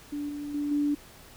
sine tone with level steps, 291.2 Hz, D4, 15 cents flat, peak -30 / -33 / -27 / -23 dBFS, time 0.12-0.95 s, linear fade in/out 10 ms, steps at 0.29 / 0.54 / 0.71 s, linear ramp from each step 5 ms, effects pink hiss -51 dBFS RMS until 1.36 s

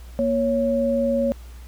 sine tone pair together, 235.7 / 554.4 Hz, A#3 / C#5, +19 / 0 cents, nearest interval octave + minor third, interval 1481 cents, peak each -22 / -20 dBFS, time 0.19-1.32 s, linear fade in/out 0 ms, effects added 60 Hz sine -37 dBFS peak until 1.67 s + pink hiss -51 dBFS RMS until 1.67 s

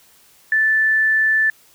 sine tone, 1757 Hz, A6, 3 cents flat, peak -13 dBFS, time 0.52-1.5 s, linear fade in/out 2 ms, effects white hiss -52 dBFS RMS until 1.74 s

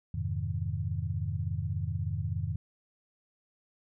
sine chord, F minor seventh, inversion none, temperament equal, 87.31 / 103.83 / 130.81 / 155.56 Hz, F2 / Ab2 / C3 / Eb3, 0 / 0 / 0 / 0 cents, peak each -34 / -34 / -38 / -37 dBFS, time 0.14-2.56 s, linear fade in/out 5 ms, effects none

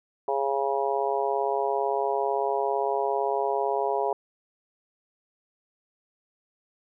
harmonic tone, 137.8 Hz, C#3, 10 cents flat, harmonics 3 / 4 / 5 / 6 / 7, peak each -28 / -31 / -29 / -31 / -31 dBFS, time 0.28-4.13 s, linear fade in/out 2 ms, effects none

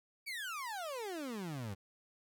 30% pulse exponential sweep, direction down, 2349 to 92.5 Hz, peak -37 dBFS, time 0.26-1.75 s, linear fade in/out 20 ms, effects none

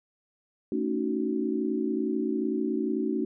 sine chord, D# half-diminished seventh, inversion second, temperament just, 224 / 280 / 311.1 / 373.4 Hz, A3 / C#4 / D#4 / F#4, +31 / +18 / 0 / +16 cents, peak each -31 dBFS, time 0.72-3.25 s, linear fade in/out 2 ms, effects none

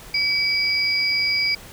sine tone pair together, 2289 / 4854 Hz, D7 / D#8, -45 / -44 cents, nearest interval octave + minor second, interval 1301 cents, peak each -21 dBFS, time 0.14-1.55 s, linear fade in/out 5 ms, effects pink hiss -42 dBFS RMS until 1.72 s

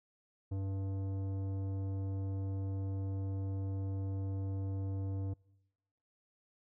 sine tone with tanh clipping, 97 Hz, G2, 18 cents flat, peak -36 dBFS, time 0.51-5.34 s, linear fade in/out 10 ms, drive 13 dB, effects noise-tail reverb RT60 1.0 s tail -26 dB re dry

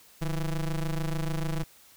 square ring-modulated tone, 82.9 Hz, E2, 10 cents sharp, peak -25 dBFS, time 0.21-1.64 s, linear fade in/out 10 ms, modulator 69.5 Hz, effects white hiss -56 dBFS RMS until 1.96 s

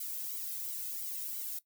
violet noise with flanger, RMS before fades -39 dBFS, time 0-1.59 s, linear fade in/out 5 ms, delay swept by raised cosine 1.1 to 1.77 ms, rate 2.9 Hz, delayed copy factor -0.95, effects noise-tail reverb RT60 0.1 s tail -17 dB re dry

